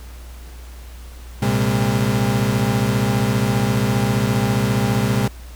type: tone cluster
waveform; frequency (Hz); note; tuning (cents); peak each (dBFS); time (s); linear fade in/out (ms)
35% pulse; 114.3 / 129.2 / 200.6; A#2 / C3 / G3; -34 / -21 / +40; -19; 1.42-5.28; 5
effects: added 60 Hz sine -34 dBFS peak until 5.55 s + pink hiss -45 dBFS RMS until 5.55 s